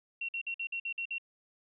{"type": "tone bursts", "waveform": "sine", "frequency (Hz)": 2733, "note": "F7", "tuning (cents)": -38, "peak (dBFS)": -33, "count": 8, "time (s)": [0.21, 1.183], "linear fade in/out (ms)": 5, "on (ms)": 77, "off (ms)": 51, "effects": []}